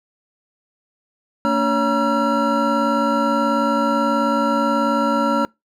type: tone cluster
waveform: triangle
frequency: 226.6 / 285.1 / 561 / 952 / 1358 Hz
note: A#3 / C#4 / C#5 / A#5 / F6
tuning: -49 / +49 / +21 / +36 / -49 cents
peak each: -20 dBFS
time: 1.45-5.45 s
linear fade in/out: 0 ms
effects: noise-tail reverb RT60 0.2 s tail -25 dB re dry